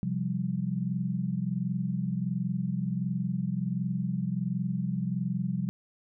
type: chord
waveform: sine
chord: C suspended fourth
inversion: none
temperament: equal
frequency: 130.81 / 174.61 / 196 Hz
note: C3 / F3 / G3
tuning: 0 / 0 / 0 cents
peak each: -33 / -31 / -32 dBFS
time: 0.03-5.69 s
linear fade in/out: 0 ms
effects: none